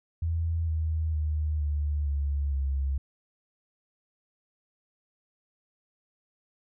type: tone with pitch steps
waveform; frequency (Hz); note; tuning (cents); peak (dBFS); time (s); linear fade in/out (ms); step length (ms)
sine; 82.6 / 79.51 / 76.54 / 73.67 / 70.92 / 68.26; E2 / D#2 / D#2 / D2 / C#2 / C#2; +4 / +38 / -28 / +6 / +40 / -26; -25; 0.22-2.98; 5; 460
effects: none